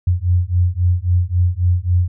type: beating tone pair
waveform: sine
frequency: 87.31 / 91.01 Hz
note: F2 / F#2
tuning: 0 / -28 cents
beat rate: 3.7 Hz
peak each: -16 dBFS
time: 0.07-2.08 s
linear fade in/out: 5 ms
effects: none